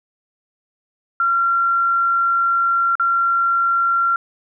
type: tone with dropouts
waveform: sine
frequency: 1372 Hz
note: F6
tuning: 31 cents flat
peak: -14 dBFS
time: 1.2-4.16 s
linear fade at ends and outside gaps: 2 ms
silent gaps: 2.954-2.997 s
effects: none